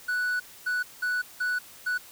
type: tone bursts at uneven times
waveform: triangle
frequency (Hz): 1480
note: F#6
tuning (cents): 0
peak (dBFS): -23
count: 5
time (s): 0.08-0.4 / 0.66-0.83 / 1.02-1.22 / 1.4-1.59 / 1.86-1.98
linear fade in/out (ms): 10
effects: white hiss -49 dBFS RMS until 2.11 s